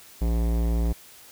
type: tone with hard clipping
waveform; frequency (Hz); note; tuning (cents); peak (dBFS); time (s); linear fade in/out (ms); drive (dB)
sine; 57.3; A#1; -29; -23; 0.21-0.93; 10; 18
effects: white hiss -49 dBFS RMS until 1.31 s